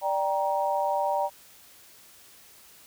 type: chord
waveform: sine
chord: G minor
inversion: second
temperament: just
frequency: 588 / 784 / 940.8 Hz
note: D5 / G5 / Bb5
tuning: +2 / 0 / +16 cents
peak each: -28 dBFS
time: 0.01-1.3 s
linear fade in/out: 50 ms
effects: white hiss -53 dBFS RMS until 2.86 s